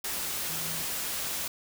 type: tone in noise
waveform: sine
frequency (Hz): 161.7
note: E3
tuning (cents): -33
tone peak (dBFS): -43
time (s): 0.49-0.83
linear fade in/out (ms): 5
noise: white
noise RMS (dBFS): -33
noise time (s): 0.04-1.48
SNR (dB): -13
effects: none